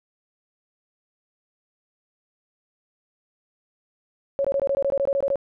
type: tone bursts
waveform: sine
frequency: 554.4 Hz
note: C#5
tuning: in tune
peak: -19 dBFS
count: 13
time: 4.39-5.357 s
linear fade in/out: 0 ms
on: 55 ms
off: 21 ms
effects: none